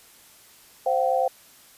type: chord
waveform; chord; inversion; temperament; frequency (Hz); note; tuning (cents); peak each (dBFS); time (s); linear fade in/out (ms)
sine; C suspended fourth; none; equal with one note detuned; 523.3 / 698.5 / 767.9; C5 / F5 / G5; 0 / 0 / -36; -23 / -25 / -24; 0.86-1.28; 5
effects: white hiss -52 dBFS RMS until 1.77 s + resampled to 32000 Hz